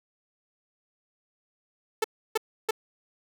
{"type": "tone bursts", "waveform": "sawtooth", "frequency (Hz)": 440, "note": "A4", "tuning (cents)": 0, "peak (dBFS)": -18, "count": 3, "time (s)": [2.02, 2.709], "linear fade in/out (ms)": 5, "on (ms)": 23, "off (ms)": 310, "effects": []}